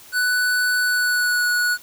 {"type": "tone with pitch glide", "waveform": "square", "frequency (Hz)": [1489, 1465.1], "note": ["F#6", "F#6"], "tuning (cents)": [11, -17], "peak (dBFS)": -18, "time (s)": [0.12, 1.78], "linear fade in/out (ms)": 50, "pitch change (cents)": -28, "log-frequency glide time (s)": [0.8, 1.49], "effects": ["white hiss -45 dBFS RMS until 1.82 s"]}